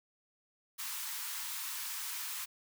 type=high-pass noise; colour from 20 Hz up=white; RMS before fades=-40 dBFS; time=0.78-2.46 s; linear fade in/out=20 ms; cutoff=860 Hz; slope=96 dB/octave; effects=none